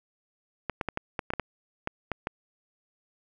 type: clicks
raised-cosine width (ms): 0.5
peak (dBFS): -14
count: 11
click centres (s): 0.697 / 0.812 / 0.887 / 0.974 / 1.192 / 1.304 / 1.336 / 1.397 / 1.874 / 2.117 / 2.271
effects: none